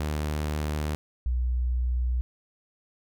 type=tone pair in turn; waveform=sawtooth / sine; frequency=75.5 / 61.56 Hz; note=D2 / B1; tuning=+48 / -5 cents; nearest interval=major third; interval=353 cents; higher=first; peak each=-23 dBFS; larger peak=neither; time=0-0.95 / 1.26-2.21 s; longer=neither; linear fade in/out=0 ms; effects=none